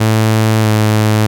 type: tone with pitch glide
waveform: sawtooth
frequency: 110 to 107.74 Hz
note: A2 to A2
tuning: 0 to -36 cents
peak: -5 dBFS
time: 0-1.27 s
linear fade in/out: 10 ms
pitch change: -36 cents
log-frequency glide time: 0.61-0.68 s
effects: none